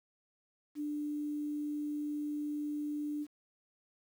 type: tone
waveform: sine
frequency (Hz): 296.3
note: D4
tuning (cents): +15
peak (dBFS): -34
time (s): 0.75-3.27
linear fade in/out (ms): 50
effects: 10-bit